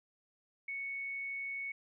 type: tone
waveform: sine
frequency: 2217 Hz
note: C#7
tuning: in tune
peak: -37 dBFS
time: 0.68-1.72 s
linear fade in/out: 5 ms
effects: none